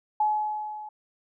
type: tone with level ramp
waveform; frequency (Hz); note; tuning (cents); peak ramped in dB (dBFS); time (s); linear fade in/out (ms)
sine; 850; G#5; +40; -19 to -37; 0.2-0.89; 5
effects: none